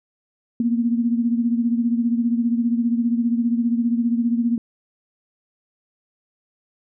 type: beating tone pair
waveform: sine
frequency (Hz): 233.1 / 248.1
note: A#3 / B3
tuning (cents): 0 / +8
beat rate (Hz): 15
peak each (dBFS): -18 / -24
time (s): 0.6-4.58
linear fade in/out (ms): 2
effects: none